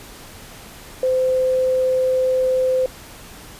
sine tone, 515 Hz, C5, 28 cents flat, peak -15 dBFS, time 1.03-2.86 s, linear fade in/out 2 ms, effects pink hiss -40 dBFS RMS until 3.59 s + resampled to 32000 Hz

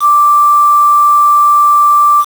sine tone with quantisation, 1174.7 Hz, D6, in tune, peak -4 dBFS, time 0-2.25 s, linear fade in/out 50 ms, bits 4, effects none

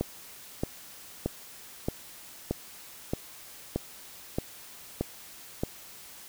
click train, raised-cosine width 2 ms, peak -14 dBFS, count 10, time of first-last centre 0.01-5.635 s, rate 1.6 Hz, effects white hiss -48 dBFS RMS until 6.28 s

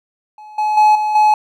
triangle tone with level steps, 851 Hz, G#5, 42 cents sharp, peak -32 / -12 / -5 / -13 / -6 dBFS, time 0.38-1.34 s, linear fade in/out 2 ms, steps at 0.58 / 0.77 / 0.95 / 1.15 s, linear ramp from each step 5 ms, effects none

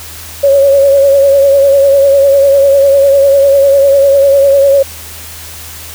sine tone with vibrato, 554.4 Hz, C#5, in tune, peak -3 dBFS, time 0.43-4.83 s, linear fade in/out 10 ms, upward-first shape triangle, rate 10 Hz, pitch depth 46 cents each way, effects added 81 Hz sine -32 dBFS peak until 5.94 s + white hiss -28 dBFS RMS until 5.94 s

